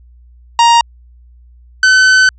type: tone pair in turn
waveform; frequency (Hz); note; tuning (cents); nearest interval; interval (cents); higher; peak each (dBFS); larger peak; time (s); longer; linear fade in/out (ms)
45% pulse; 936 / 1519.2; A#5 / F#6; +7 / +45; minor sixth; 838; second; -5; neither; 0.59-0.81 / 1.83-2.29; second; 2
effects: added 60 Hz sine -39 dBFS peak until 2.38 s + resampled to 16000 Hz